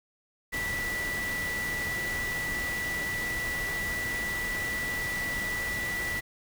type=tone in noise; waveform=sine; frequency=1962 Hz; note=B6; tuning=12 cents flat; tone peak=-30 dBFS; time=0.52-6.21 s; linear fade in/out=20 ms; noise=pink; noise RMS=-37 dBFS; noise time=0.52-6.21 s; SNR=+4 dB; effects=none